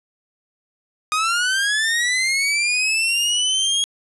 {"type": "linear sweep", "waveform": "sawtooth", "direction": "up", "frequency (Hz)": [1228, 3300], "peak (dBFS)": -14, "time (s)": [1.12, 3.84], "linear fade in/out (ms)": 0, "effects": ["resampled to 24000 Hz", "8-bit"]}